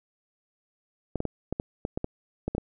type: clicks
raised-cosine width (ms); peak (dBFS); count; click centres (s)
2; -15; 11; 1.157 / 1.204 / 1.253 / 1.526 / 1.599 / 1.851 / 1.975 / 2.044 / 2.48 / 2.55 / 2.581
effects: none

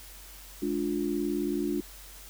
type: chord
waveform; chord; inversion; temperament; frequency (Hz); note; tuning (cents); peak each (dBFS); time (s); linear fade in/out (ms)
sine; D diminished; second; just; 211.4 / 293.7 / 352.4; Ab3 / D4 / F4; +31 / 0 / +16; -34 / -30 / -31; 0.62-1.81; 5
effects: added 47 Hz sine -49 dBFS peak until 2.29 s + white hiss -49 dBFS RMS until 2.29 s

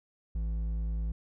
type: tone with hard clipping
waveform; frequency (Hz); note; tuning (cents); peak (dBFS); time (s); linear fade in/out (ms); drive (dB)
sine; 54.9; A1; -3; -31; 0.35-1.12; 5; 6
effects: none

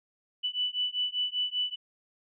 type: beating tone pair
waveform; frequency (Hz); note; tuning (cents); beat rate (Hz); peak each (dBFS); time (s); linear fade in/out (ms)
sine; 2974 / 2979.1; F#7 / F#7; +8 / +11; 5.1; -31 / -31; 0.43-1.76; 20
effects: none

